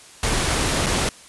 pink noise with dropouts, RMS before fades -21 dBFS, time 0.23-1.09 s, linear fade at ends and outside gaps 2 ms, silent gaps 0.862-0.866 s, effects white hiss -45 dBFS RMS until 1.28 s + resampled to 24000 Hz

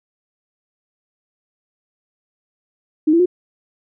sine tone with pitch steps, 308.4 / 335.9 / 359.9 Hz, D#4 / E4 / F#4, -15 / +33 / -48 cents, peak -10 dBFS, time 3.07-3.259 s, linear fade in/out 10 ms, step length 63 ms, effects none

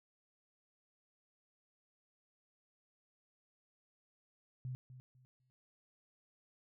sine tone with echo, 127.6 Hz, C3, 43 cents flat, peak -39 dBFS, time 4.65-4.75 s, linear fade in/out 0 ms, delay 250 ms, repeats 3, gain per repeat -12 dB, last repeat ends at 5.5 s, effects none

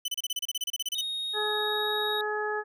sawtooth tone bursts, 3009 Hz, F#7, 28 cents sharp, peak -25 dBFS, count 16, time 0.05-1.012 s, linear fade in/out 5 ms, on 32 ms, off 30 ms
triangle tone with pitch glide, 3730 to 3782 Hz, A#7 to A#7, 0 to +24 cents, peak -29 dBFS, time 0.95-2.21 s, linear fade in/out 2 ms, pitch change +24 cents, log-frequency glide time 1.17-1.87 s
harmonic tone, 423.1 Hz, G#4, 32 cents sharp, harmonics 1 / 2 / 3 / 4, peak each -31 / -34 / -37 / -33 dBFS, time 1.33-2.64 s, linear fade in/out 50 ms
effects none

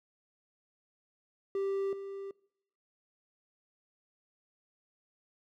triangle tone pair in turn, 392 / 393.6 Hz, G4 / G4, 0 / +7 cents, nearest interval unison, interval 7 cents, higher second, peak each -28 / -37 dBFS, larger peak first, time 1.55-1.93 / 1.93-2.31 s, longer neither, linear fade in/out 2 ms, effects noise-tail reverb RT60 0.7 s tail -23 dB re dry

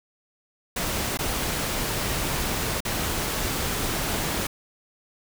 pink noise with dropouts, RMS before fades -27 dBFS, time 0.76-4.47 s, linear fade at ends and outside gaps 5 ms, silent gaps 1.174-1.189 / 2.805-2.85 s, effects none

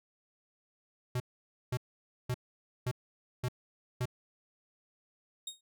square tone bursts, 124.7 Hz, B2, 17 cents sharp, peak -31 dBFS, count 6, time 1.15-4.056 s, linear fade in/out 5 ms, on 51 ms, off 520 ms
25% pulse tone with exponential decay, 3729 Hz, A#7, in tune, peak -31 dBFS, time 5.47-5.61 s, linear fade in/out 5 ms, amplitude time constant 29 ms
effects none

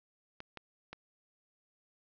clicks, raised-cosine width 0.3 ms, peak -28 dBFS, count 3, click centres 0.404 / 0.573 / 0.93 s, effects resampled to 16000 Hz + 10-bit

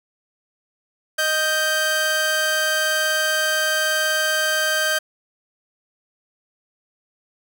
sawtooth tone pair together, 623 / 1568 Hz, D#5 / G6, +2 / 0 cents, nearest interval octave + major third, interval 1598 cents, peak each -20 / -16 dBFS, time 1.18-4.99 s, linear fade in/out 10 ms, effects none

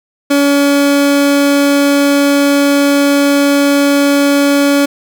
30% pulse tone, 283.2 Hz, C#4, 37 cents sharp, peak -5 dBFS, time 0.3-4.86 s, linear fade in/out 10 ms, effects none

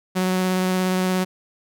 sawtooth tone with vibrato, 185 Hz, F#3, in tune, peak -15 dBFS, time 0.15-1.25 s, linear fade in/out 20 ms, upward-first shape square, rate 17 Hz, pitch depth 8 cents each way, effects none

